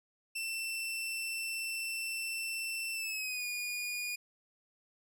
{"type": "tone with pitch glide", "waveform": "sawtooth", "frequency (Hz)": [2681, 2444], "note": ["E7", "D#7"], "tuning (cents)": [29, -32], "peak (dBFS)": -32, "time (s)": [0.35, 4.16], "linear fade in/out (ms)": 10, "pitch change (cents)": -161, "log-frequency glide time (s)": [2.93, 3.46], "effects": []}